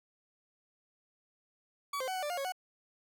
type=tone with pitch steps; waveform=40% pulse; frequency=1137 / 520 / 751 / 744 / 590 / 710 / 551 / 740 Hz; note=C#6 / C5 / F#5 / F#5 / D5 / F5 / C#5 / F#5; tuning=+44 / -11 / +26 / +9 / +8 / +28 / -11 / 0 cents; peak=-33 dBFS; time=1.93-2.522 s; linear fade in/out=5 ms; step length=74 ms; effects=none

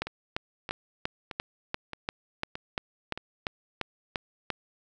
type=two click trains; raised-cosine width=0.3 ms; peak=-13 / -20 dBFS; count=14 / 6; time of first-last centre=0.02-4.503 / 0.07-3.176 s; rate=2.9 / 1.61 Hz; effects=none

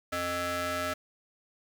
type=ring-modulated tone; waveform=sawtooth; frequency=351.9 Hz; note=F4; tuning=13 cents sharp; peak=-23 dBFS; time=0.12-0.94 s; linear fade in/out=10 ms; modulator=969 Hz; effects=9-bit

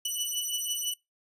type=beating tone pair; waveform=15% pulse; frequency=2960 / 2966 Hz; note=F#7 / F#7; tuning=0 / +4 cents; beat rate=6 Hz; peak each=-25 dBFS; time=0.05-0.94 s; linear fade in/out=5 ms; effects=noise-tail reverb RT60 0.2 s tail -23 dB re dry + resampled to 32000 Hz

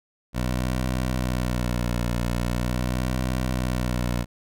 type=tone with vibrato; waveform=15% pulse; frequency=61.3 Hz; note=B1; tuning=12 cents flat; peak=-17 dBFS; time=0.33-4.26 s; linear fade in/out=50 ms; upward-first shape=sine; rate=0.42 Hz; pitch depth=55 cents each way; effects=none

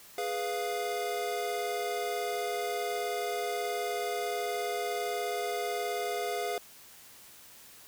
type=chord; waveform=square; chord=F diminished; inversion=first; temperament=equal; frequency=415.3 / 493.9 / 698.5 Hz; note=Ab4 / Cb5 / F5; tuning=0 / 0 / 0 cents; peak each=-36 / -38 / -35 dBFS; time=0.18-6.58 s; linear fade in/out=2 ms; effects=white hiss -53 dBFS RMS until 7.87 s

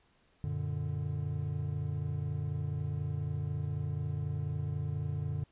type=chord; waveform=triangle; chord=Gb augmented; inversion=none; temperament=equal; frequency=92.5 / 116.54 / 146.83 Hz; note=Gb2 / Bb2 / D3; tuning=0 / 0 / 0 cents; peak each=-35 / -37 / -33 dBFS; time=0.44-5.44 s; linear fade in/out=0 ms; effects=pink hiss -69 dBFS RMS until 5.51 s + resampled to 8000 Hz

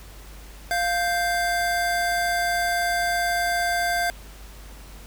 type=tone pair together; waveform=square; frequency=699 / 1569.2 Hz; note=F5 / G6; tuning=+1 / +1 cents; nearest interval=octave + major second; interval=1400 cents; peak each=-24 / -26 dBFS; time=0.71-4.1 s; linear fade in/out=0 ms; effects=added 50 Hz sine -41 dBFS peak until 5.06 s + pink hiss -47 dBFS RMS until 5.06 s

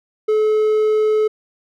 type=tone; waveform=triangle; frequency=430.3 Hz; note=A4; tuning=39 cents flat; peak=-11 dBFS; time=0.28-1.28 s; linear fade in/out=10 ms; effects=none

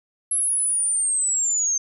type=linear sweep; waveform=sine; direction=down; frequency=11070 to 6272 Hz; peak=-19 dBFS; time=0.31-1.78 s; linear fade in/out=5 ms; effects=none

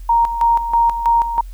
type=tone with tremolo; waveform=sine; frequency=932.3 Hz; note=A#5; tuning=in tune; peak=-10 dBFS; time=0.09-1.41 s; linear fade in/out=5 ms; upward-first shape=square; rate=3.1 Hz; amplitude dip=65%; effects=added 43 Hz sine -29 dBFS peak until 1.53 s + white hiss -53 dBFS RMS until 1.53 s

